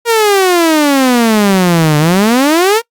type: exponential two-way sweep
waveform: sawtooth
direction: down then up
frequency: 475.1 to 146.83 to 475.1 Hz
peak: -3 dBFS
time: 0.05-2.82 s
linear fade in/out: 50 ms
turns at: 1.98 s
effects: noise-tail reverb RT60 0.1 s tail -23 dB re dry + Opus 48 kbps